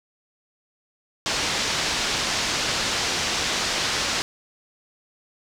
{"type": "low-pass noise", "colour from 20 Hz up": "white", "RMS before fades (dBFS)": -25, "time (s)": [1.26, 4.22], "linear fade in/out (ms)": 0, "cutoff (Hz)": 6100, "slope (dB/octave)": 24, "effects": []}